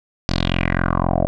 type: tone with low-pass filter sweep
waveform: 10% pulse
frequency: 43.9 Hz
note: F1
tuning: 10 cents sharp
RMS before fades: -19 dBFS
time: 0.29-1.27 s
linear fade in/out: 0 ms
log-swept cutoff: 5000 to 570 Hz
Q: 4.5
effects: none